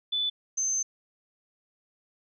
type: tone pair in turn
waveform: sine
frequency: 3487 / 6242 Hz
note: A7 / G8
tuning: -16 / -8 cents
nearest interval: minor seventh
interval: 1008 cents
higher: second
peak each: -25 dBFS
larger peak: neither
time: 0.12-0.3 / 0.57-0.83 s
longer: second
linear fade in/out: 10 ms
effects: none